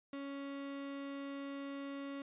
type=tone; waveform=35% pulse; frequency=278.2 Hz; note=C#4; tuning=6 cents sharp; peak=-40 dBFS; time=0.13-2.22 s; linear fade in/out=2 ms; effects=resampled to 8000 Hz